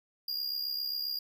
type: tone with amplitude modulation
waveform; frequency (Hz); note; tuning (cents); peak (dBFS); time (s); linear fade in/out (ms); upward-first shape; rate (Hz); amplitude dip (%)
square; 4827; D8; +47; -30; 0.28-1.19; 5; sine; 67.5; 60
effects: none